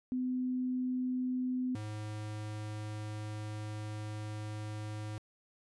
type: tone pair in turn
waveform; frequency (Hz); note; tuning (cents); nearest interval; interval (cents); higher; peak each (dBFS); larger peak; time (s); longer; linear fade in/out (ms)
sine / square; 253.4 / 106.54; B3 / G#2; +45 / +45; octave + minor third; 1500; first; -31 / -39; first; 0.12-1.75 / 1.75-5.18; second; 0
effects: resampled to 24000 Hz